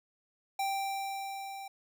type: tone with level ramp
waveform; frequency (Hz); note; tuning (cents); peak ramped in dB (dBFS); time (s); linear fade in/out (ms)
square; 784; G5; 0; -30 to -42; 0.59-1.68; 5
effects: none